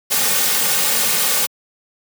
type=noise with comb filter; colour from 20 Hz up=white; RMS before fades=-17 dBFS; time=0.1-1.47 s; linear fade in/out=20 ms; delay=3 ms; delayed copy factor=-0.9; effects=high-pass 200 Hz 12 dB/octave